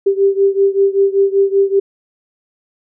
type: beating tone pair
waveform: sine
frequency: 392 / 397.2 Hz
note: G4 / G4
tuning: 0 / +23 cents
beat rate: 5.2 Hz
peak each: -12 / -14 dBFS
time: 0.06-1.8 s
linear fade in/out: 10 ms
effects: none